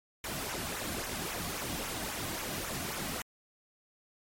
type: noise with flanger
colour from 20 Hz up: pink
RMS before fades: -37 dBFS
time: 0.24-3.22 s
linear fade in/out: 2 ms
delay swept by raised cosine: 0.21 to 2.31 ms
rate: 3.7 Hz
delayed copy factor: -0.6
effects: MP3 64 kbps